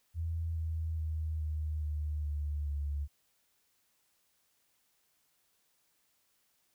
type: tone with pitch steps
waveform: sine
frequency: 82.41 / 80.57 / 78.78 / 77.02 / 75.31 / 73.63 / 71.99 Hz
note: E2 / E2 / D#2 / D#2 / D2 / D2 / D2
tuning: 0 / -39 / +22 / -17 / +44 / +5 / -34 cents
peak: -32 dBFS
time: 0.14-3.08 s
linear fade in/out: 50 ms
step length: 420 ms
effects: white hiss -74 dBFS RMS until 6.74 s